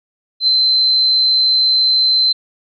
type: tone with ADSR envelope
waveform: sine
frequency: 4083 Hz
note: C8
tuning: 43 cents flat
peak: -8 dBFS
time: 0.4-2.33 s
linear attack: 78 ms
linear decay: 6 ms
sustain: -2 dB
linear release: 13 ms
effects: none